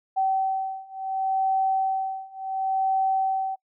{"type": "beating tone pair", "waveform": "sine", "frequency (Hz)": [767, 767.7], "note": ["G5", "G5"], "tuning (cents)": [-38, -36], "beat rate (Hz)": 0.7, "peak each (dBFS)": [-26, -25], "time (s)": [0.16, 3.56], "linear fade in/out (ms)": 20, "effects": ["noise-tail reverb RT60 0.1 s tail -25 dB re dry"]}